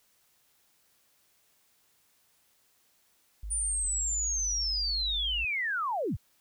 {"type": "tone", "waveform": "sine", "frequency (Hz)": 51.7, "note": "G#1", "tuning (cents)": -7, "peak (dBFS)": -35, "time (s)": [3.43, 5.45], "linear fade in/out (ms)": 5}
{"type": "linear sweep", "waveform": "sine", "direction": "down", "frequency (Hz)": [9397, 33.75], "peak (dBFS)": -28, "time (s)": [3.5, 6.17], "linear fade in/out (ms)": 20}
{"effects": ["white hiss -68 dBFS RMS until 6.4 s"]}